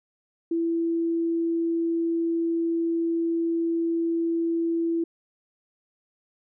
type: tone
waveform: sine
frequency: 333.3 Hz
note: E4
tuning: 19 cents sharp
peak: -22 dBFS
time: 0.51-5.04 s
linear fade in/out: 5 ms
effects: none